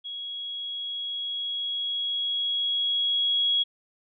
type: tone with level ramp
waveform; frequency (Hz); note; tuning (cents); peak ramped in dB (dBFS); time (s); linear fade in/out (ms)
sine; 3322; G#7; 0; -33 to -20; 0.04-3.64; 20
effects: none